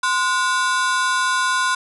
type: ring-modulated tone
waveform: 45% pulse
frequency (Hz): 1244.5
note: D#6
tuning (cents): 0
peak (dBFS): -14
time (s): 0.03-1.75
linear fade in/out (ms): 5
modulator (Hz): 209
effects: resampled to 24000 Hz